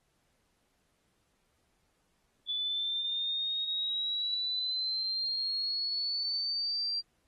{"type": "exponential sweep", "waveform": "sine", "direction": "up", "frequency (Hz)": [3462, 4740], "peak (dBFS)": -30, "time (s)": [2.48, 7.01], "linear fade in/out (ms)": 10, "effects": ["pink hiss -75 dBFS RMS until 7.27 s", "AAC 32 kbps"]}